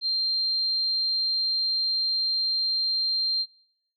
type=tone; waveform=sine; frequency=4172 Hz; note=C8; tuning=6 cents flat; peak=-23 dBFS; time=0.01-3.46 s; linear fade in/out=50 ms; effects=noise-tail reverb RT60 0.8 s tail -23 dB re dry